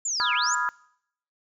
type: linear two-way sweep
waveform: sine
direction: down then up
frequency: 7390 to 2093 to 7390 Hz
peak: -25 dBFS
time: 0.05-0.55 s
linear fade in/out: 5 ms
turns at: 0.34 s
type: chord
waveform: sine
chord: F half-diminished seventh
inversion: second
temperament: equal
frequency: 987.8 / 1244.5 / 1396.9 / 1661.2 Hz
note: Cb6 / Eb6 / F6 / Ab6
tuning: 0 / 0 / 0 / 0 cents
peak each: -29 dBFS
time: 0.2-0.69 s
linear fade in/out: 0 ms
effects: noise-tail reverb RT60 0.7 s tail -23 dB re dry